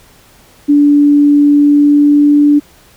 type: tone with pitch glide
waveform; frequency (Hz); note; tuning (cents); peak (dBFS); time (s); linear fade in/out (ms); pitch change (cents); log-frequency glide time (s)
sine; 290 to 292; D4 to D4; -22 to -10; -4; 0.68-2.6; 20; +12; 1.51-2.42
effects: pink hiss -44 dBFS RMS until 2.96 s